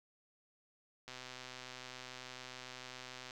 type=click train; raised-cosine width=0.2 ms; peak=-30 dBFS; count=284; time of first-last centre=1.08-3.308 s; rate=127 Hz; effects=12-bit